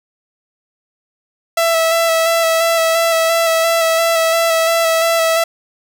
sawtooth tone with vibrato, 659.3 Hz, E5, in tune, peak -8 dBFS, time 1.57-5.44 s, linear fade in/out 5 ms, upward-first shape square, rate 2.9 Hz, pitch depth 18 cents each way, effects none

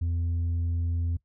sine tone, 84.7 Hz, E2, 48 cents sharp, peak -22 dBFS, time 0.01-1.17 s, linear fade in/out 10 ms, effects noise-tail reverb RT60 0.1 s tail -20 dB re dry + tanh soft clip ceiling -24 dBFS

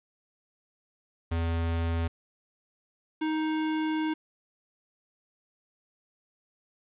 square tone pair in turn, 83.3 / 312.6 Hz, E2 / D#4, +19 / +8 cents, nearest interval octave + major seventh, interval 2289 cents, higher second, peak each -27 dBFS, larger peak neither, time 1.31-2.08 / 3.21-4.14 s, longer second, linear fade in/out 10 ms, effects resampled to 8000 Hz + 9-bit

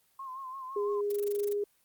sine tone with vibrato, 1054 Hz, C6, 12 cents sharp, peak -38 dBFS, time 0.19-1.01 s, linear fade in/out 5 ms, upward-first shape sine, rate 5.9 Hz, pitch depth 58 cents each way
sine tone, 410 Hz, G#4, 22 cents flat, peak -28 dBFS, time 0.76-1.64 s, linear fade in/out 5 ms
blue noise bursts, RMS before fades -42 dBFS, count 11, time 1.1-1.53 s, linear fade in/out 5 ms, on 20 ms, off 21 ms
effects white hiss -69 dBFS RMS until 1.84 s + Opus 24 kbps

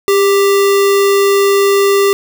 sine tone with sample-and-hold, 398.6 Hz, G4, 29 cents sharp, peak -7 dBFS, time 0.08-2.13 s, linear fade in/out 0 ms, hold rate 1575 Hz, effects none

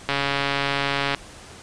click train, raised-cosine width 0.3 ms, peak -6 dBFS, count 149, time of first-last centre 0.09-1.147 s, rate 140 Hz, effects pink hiss -43 dBFS RMS until 1.62 s + resampled to 22050 Hz

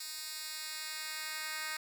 10% pulse tone with high-pass filter sweep, 311.1 Hz, D#4, in tune, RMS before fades -41 dBFS, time 0-1.77 s, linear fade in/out 5 ms, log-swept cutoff 4500 to 1900 Hz, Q 0.98, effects none

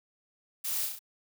blue noise with echo, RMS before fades -34 dBFS, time 0.64-0.86 s, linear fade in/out 10 ms, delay 33 ms, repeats 4, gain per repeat -3 dB, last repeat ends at 0.992 s, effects none

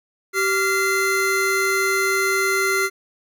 square tone cluster, 386.5 / 1390 / 2064 Hz, G4 / F6 / C7, -24 / -9 / -24 cents, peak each -23 dBFS, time 0.33-2.9 s, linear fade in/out 50 ms, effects none

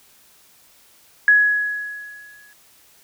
sine tone with exponential decay, 1678 Hz, G#6, 17 cents sharp, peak -8 dBFS, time 1.28-2.53 s, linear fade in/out 1 ms, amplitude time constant 270 ms, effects white hiss -53 dBFS RMS until 3.03 s

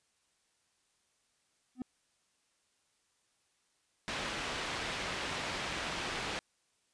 triangle tone with exponential growth, 252.6 Hz, B3, 39 cents sharp, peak -30 dBFS, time 1.75-1.82 s, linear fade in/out 2 ms, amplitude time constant 15 ms
white low-pass noise, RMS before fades -38 dBFS, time 4.08-6.39 s, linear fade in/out 0 ms, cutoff 3000 Hz, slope 12 dB/octave
effects white hiss -75 dBFS RMS until 6.93 s + resampled to 22050 Hz

